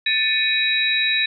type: tone cluster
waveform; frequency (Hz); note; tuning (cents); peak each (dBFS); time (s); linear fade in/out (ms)
sine; 1765 / 2245 / 2486 / 3855; A6 / C#7 / D#7 / B7; +5 / +21 / -2 / -43; -23 / -29 / -22 / -20; 0.06-1.26; 5
effects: none